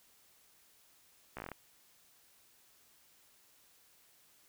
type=slowing click train; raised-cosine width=0.5 ms; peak=-27 dBFS; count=8; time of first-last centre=1.37-1.517 s; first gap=15 ms; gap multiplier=1.11; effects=white hiss -66 dBFS RMS until 4.48 s